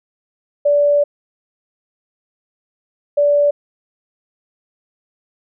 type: tone bursts at uneven times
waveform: sine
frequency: 580 Hz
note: D5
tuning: 22 cents flat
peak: -10 dBFS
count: 2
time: 0.65-1.04 / 3.17-3.51 s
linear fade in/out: 10 ms
effects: none